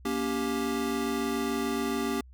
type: chord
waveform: square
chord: G diminished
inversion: first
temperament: just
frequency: 235.2 / 282.2 / 392 Hz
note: Bb3 / Db4 / G4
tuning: +16 / +31 / 0 cents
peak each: -33 dBFS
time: 0.05-2.21 s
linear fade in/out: 5 ms
effects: added 63 Hz sine -48 dBFS peak until 2.33 s